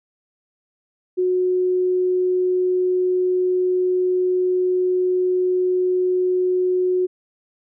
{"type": "tone", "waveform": "sine", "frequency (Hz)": 365.7, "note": "F#4", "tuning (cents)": -20, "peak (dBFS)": -16, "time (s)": [1.17, 7.07], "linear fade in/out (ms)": 20, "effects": []}